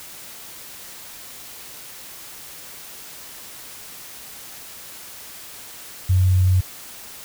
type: tone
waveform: sine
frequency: 92.5 Hz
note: F#2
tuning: in tune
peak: -13 dBFS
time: 6.09-6.61 s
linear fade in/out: 10 ms
effects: white hiss -39 dBFS RMS until 7.24 s

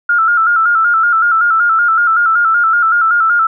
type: tone with vibrato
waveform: sine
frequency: 1370 Hz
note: F6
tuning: 34 cents flat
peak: -8 dBFS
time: 0.09-3.47 s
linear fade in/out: 5 ms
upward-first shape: square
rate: 5.3 Hz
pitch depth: 60 cents each way
effects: none

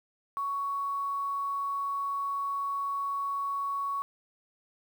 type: tone with quantisation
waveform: sine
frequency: 1116 Hz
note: C#6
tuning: 11 cents sharp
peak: -29 dBFS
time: 0.37-4.02 s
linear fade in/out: 0 ms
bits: 9
effects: none

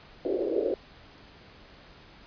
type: band-pass noise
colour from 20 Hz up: pink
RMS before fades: -28 dBFS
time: 0.25-0.74 s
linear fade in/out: 2 ms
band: 330 to 550 Hz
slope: 48 dB/octave
effects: pink hiss -52 dBFS RMS until 2.26 s + resampled to 11025 Hz

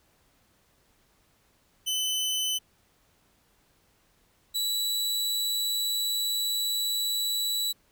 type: tone pair in turn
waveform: sawtooth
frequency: 3028 / 3935 Hz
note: F#7 / B7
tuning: +39 / -7 cents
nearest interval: perfect fourth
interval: 454 cents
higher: second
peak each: -23 dBFS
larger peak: neither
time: 1.86-2.59 / 4.54-7.73 s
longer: second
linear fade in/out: 20 ms
effects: pink hiss -66 dBFS RMS until 7.91 s

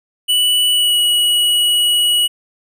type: tone with pitch glide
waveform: square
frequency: 2960 to 2921 Hz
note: F#7 to F#7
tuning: 0 to -23 cents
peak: -12 dBFS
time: 0.28-2.28 s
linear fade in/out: 20 ms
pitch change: -23 cents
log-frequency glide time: 0.7-0.98 s
effects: none

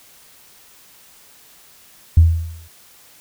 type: tone with exponential decay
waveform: sine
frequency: 82.4 Hz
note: E2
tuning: in tune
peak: -3 dBFS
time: 2.17-2.68 s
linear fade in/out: 5 ms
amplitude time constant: 110 ms
effects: tanh soft clip ceiling 0 dBFS + white hiss -48 dBFS RMS until 3.2 s

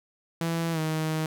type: tone with pitch glide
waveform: sawtooth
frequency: 166.1 to 157.5 Hz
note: E3 to D#3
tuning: +13 to +21 cents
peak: -22 dBFS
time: 0.41-1.26 s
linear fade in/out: 2 ms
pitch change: -92 cents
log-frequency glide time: 0.72-0.79 s
effects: none

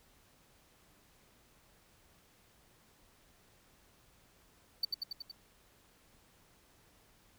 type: tone with echo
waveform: triangle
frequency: 4551 Hz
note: C#8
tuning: 45 cents sharp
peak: -27 dBFS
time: 4.83-4.85 s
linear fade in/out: 5 ms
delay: 93 ms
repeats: 5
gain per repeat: -3 dB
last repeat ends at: 5.315 s
effects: pink hiss -66 dBFS RMS until 7.38 s

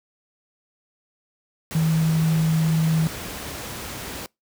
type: tone in noise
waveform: sine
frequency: 160.4 Hz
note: E3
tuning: 47 cents flat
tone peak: -17 dBFS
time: 1.75-3.07 s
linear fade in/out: 0 ms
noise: pink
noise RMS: -33 dBFS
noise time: 1.71-4.26 s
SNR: +13 dB
effects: noise-tail reverb RT60 0.2 s tail -26 dB re dry + high-pass 60 Hz 12 dB/octave

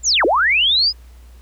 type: linear two-way sweep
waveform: sine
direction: down then up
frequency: 7450 to 299.1 to 5100 Hz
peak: -12 dBFS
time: 0.03-0.93 s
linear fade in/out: 50 ms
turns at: 0.25 s
effects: added 60 Hz sine -39 dBFS peak until 1.41 s + pink hiss -54 dBFS RMS until 1.41 s

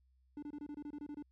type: tone bursts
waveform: triangle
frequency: 293.7 Hz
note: D4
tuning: in tune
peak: -40 dBFS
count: 11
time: 0.37-1.225 s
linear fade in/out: 2 ms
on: 55 ms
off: 25 ms
effects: added 64 Hz sine -68 dBFS peak until 1.31 s

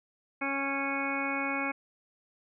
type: harmonic tone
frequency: 275.7 Hz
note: C#4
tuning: 9 cents flat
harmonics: 1 / 2 / 3 / 4 / 5 / 6 / 8 / 9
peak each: -35 / -39 / -38 / -39 / -39 / -40 / -34 / -39 dBFS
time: 0.41-1.72 s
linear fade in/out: 10 ms
effects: none

